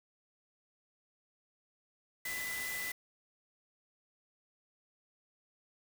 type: tone in noise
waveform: sine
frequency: 2000 Hz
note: B6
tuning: 21 cents sharp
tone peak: -38 dBFS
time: 2.25-2.92 s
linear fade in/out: 5 ms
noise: white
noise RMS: -42 dBFS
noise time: 2.25-2.92 s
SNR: +1 dB
effects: none